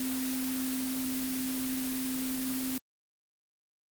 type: tone in noise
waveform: sine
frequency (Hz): 259.9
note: C4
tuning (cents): -11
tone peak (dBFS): -31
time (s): 0-2.78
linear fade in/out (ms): 2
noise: white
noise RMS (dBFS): -37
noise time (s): 0-2.78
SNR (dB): +3
effects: Opus 24 kbps